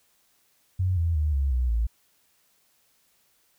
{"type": "tone with pitch steps", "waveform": "sine", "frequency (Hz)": [92.3, 83.67, 75.84, 68.75, 62.32, 56.49], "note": ["F#2", "E2", "D#2", "C#2", "B1", "A1"], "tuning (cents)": [-4, 26, -44, -14, 16, 46], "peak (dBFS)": -21, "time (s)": [0.79, 1.87], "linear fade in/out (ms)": 10, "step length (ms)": 180, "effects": ["white hiss -66 dBFS RMS until 3.58 s"]}